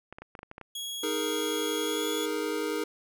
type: clicks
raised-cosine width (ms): 0.5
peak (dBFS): -27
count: 9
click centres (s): 0.126 / 0.185 / 0.22 / 0.352 / 0.391 / 0.431 / 0.514 / 0.581 / 0.613
type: tone with pitch glide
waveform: sawtooth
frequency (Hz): 3322 to 3384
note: G#7 to G#7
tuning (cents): 0 to +32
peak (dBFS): -31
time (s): 0.75-2.26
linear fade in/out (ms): 5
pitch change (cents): +32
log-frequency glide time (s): 1.81-2.1
type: chord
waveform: square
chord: D# suspended fourth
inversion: none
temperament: equal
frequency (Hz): 311.1 / 415.3 / 466.2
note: D#4 / G#4 / A#4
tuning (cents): 0 / 0 / 0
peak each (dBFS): -34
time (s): 1.03-2.84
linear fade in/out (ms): 5
effects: none